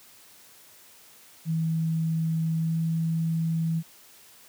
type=tone with pitch glide; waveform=sine; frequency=161.9 to 163.31 Hz; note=E3 to E3; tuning=-31 to -16 cents; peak=-23 dBFS; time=1.45-3.83 s; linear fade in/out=50 ms; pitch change=+15 cents; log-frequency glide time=2.57-2.78 s; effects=white hiss -53 dBFS RMS until 4.48 s + high-pass 80 Hz 12 dB/octave